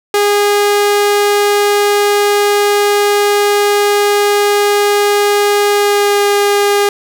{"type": "tone with pitch glide", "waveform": "sawtooth", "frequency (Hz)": [410, 406.9], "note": ["G#4", "G#4"], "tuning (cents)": [-22, -35], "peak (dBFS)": -5, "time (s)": [0.14, 6.89], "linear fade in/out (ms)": 2, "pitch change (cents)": -13, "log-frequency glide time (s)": [5.71, 6.24], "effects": []}